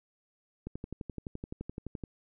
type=click train; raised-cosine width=3 ms; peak=-25 dBFS; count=17; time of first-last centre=0.67-2.038 s; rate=11.7 Hz; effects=none